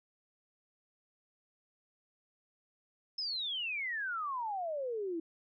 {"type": "exponential sweep", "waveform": "sine", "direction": "down", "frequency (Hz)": [5274, 318.8], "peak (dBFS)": -34, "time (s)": [3.18, 5.2], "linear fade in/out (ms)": 5, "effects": []}